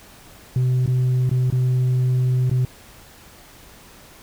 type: tone with dropouts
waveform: sine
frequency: 127.1 Hz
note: C3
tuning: 50 cents flat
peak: -13 dBFS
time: 0.56-2.65 s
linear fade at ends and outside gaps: 2 ms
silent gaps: 0.861-0.876 / 1.294-1.313 / 1.502-1.525 / 2.497-2.513 s
effects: tanh soft clip ceiling -15 dBFS + pink hiss -46 dBFS RMS until 4.22 s